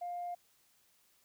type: tone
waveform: sine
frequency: 704 Hz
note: F5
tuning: 14 cents sharp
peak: -36 dBFS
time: 0.01-0.35 s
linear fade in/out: 10 ms
effects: tanh soft clip ceiling -33 dBFS + white hiss -70 dBFS RMS until 1.24 s